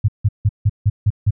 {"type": "tone bursts", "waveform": "sine", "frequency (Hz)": 103.83, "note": "G#2", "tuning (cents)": 0, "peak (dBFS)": -10, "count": 7, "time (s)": [0.04, 1.308], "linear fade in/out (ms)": 10, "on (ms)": 44, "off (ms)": 160, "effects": []}